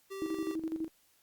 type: tone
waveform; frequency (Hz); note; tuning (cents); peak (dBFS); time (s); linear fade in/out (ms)
square; 389.3; G4; -12; -40; 0.1-0.56; 20
type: tone with tremolo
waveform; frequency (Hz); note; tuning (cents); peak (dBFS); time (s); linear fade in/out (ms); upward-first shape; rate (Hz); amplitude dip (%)
sine; 321.4; E4; -44; -31; 0.22-0.88; 0; square; 12; 65
effects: white hiss -68 dBFS RMS until 1.22 s + Opus 48 kbps